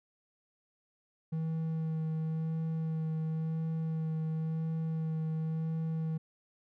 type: tone with vibrato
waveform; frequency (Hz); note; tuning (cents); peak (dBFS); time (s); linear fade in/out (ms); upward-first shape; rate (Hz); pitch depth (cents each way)
triangle; 160; D#3; +49; -29; 1.32-6.18; 10; sine; 0.95; 14
effects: none